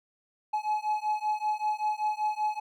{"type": "beating tone pair", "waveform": "triangle", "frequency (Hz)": [848, 853.2], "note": ["G#5", "G#5"], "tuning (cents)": [36, 46], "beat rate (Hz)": 5.2, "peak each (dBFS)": -28, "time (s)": [0.53, 2.6], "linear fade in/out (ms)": 10, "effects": []}